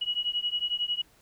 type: beating tone pair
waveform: sine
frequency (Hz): 2909 / 2920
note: F#7 / F#7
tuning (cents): -30 / -24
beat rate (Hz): 11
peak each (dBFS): -30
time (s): 0.01-1.02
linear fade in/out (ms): 10
effects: pink hiss -61 dBFS RMS until 1.21 s